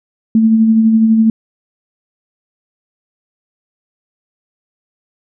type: tone with tremolo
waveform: sine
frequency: 222.5 Hz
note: A3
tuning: 20 cents sharp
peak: -5 dBFS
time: 0.35-1.3 s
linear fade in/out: 2 ms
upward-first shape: sine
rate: 12 Hz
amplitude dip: 35%
effects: none